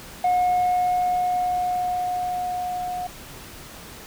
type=tone with level ramp; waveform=sine; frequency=723 Hz; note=F#5; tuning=40 cents flat; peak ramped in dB=-14 to -26 dBFS; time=0.24-3.07 s; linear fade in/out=5 ms; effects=tanh soft clip ceiling -16 dBFS + pink hiss -41 dBFS RMS until 4.06 s